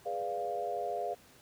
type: chord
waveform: sine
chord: G# diminished seventh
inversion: none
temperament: equal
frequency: 415.3 / 493.9 / 587.3 / 698.5 Hz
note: G#4 / B4 / D5 / F5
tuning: 0 / 0 / 0 / 0 cents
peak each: -40 / -40 / -40 / -35 dBFS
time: 0.05-1.15 s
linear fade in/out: 20 ms
effects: pink hiss -59 dBFS RMS until 1.41 s + high-pass 80 Hz 12 dB/octave